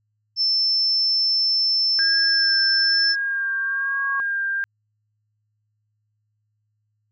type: tone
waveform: sine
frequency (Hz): 5310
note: E8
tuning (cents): +12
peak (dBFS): -17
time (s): 0.36-3.16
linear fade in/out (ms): 50
type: tone with vibrato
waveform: sine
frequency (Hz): 1611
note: G6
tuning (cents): +47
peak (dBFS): -21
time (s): 1.99-4.64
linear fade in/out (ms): 0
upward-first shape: sine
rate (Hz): 1.1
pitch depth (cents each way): 22
type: tone with exponential growth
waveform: sine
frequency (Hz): 1108.7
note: C#6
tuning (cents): 0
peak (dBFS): -24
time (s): 2.82-4.2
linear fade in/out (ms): 0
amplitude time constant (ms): 300
effects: added 106 Hz sine -69 dBFS peak until 7.11 s